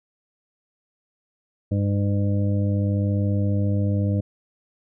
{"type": "harmonic tone", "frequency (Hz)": 100.8, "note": "G2", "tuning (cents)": 49, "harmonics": [1, 2, 3, 5, 6], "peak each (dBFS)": [-20, -26, -30, -34, -36], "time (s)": [1.71, 4.21], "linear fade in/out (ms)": 10, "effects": []}